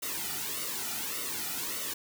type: noise with flanger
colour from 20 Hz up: white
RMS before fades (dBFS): -35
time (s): 0.02-1.94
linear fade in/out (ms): 10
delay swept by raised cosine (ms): 1.2 to 1.88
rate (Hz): 1.7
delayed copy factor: -0.75
effects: none